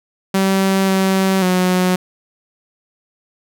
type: tone with pitch steps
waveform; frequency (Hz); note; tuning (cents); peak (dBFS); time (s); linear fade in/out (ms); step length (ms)
sawtooth; 192.6 / 191.1 / 182.8; G3 / G3 / F#3; -30 / -44 / -21; -9; 0.34-1.96; 5; 540
effects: none